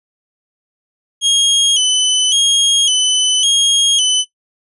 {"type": "tone with vibrato", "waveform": "sawtooth", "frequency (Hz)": 3136, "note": "G7", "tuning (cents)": 0, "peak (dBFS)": -7, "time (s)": [1.21, 4.25], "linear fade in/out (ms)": 50, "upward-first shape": "square", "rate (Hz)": 0.9, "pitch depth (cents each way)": 68, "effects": ["noise-tail reverb RT60 0.1 s tail -17 dB re dry", "resampled to 24000 Hz"]}